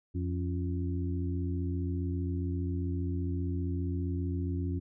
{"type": "harmonic tone with a mistuned harmonic", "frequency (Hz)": 87.31, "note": "F2", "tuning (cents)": 0, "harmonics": [1, 2, 3, 4], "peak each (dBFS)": [-31, -39, -37, -42], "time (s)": [0.14, 4.8], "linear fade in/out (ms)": 20, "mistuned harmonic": 3, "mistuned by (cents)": 79, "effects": []}